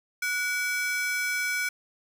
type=ring-modulated tone; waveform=45% pulse; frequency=1878 Hz; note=A#6; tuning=12 cents sharp; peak=-23 dBFS; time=0.22-1.69 s; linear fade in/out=5 ms; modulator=412 Hz; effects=none